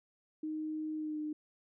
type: tone with pitch glide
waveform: sine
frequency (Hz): 310.3 to 303.9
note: D#4 to D#4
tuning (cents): -5 to -41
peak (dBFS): -35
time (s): 0.43-1.33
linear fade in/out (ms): 5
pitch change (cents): -36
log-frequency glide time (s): 0.96-1.19
effects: none